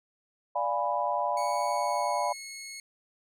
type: chord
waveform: sine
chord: D diminished seventh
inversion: none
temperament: equal with one note detuned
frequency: 587.3 / 698.5 / 826.8 / 987.8 Hz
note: D5 / F5 / Ab5 / Cb6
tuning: 0 / 0 / -8 / 0 cents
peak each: -32 / -32 / -32 / -30 dBFS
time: 0.55-2.33 s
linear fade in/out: 10 ms
type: tone with pitch glide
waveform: 15% pulse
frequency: 2227 to 2179 Hz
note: C#7 to C#7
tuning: +7 to -30 cents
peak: -33 dBFS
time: 1.37-2.8 s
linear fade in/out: 2 ms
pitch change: -37 cents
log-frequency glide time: 1.69-2.29 s
effects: none